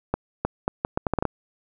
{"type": "accelerating click train", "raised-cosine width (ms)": 1, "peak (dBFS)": -8, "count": 10, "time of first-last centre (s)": [0.14, 1.253], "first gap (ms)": 310, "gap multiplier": 0.74, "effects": []}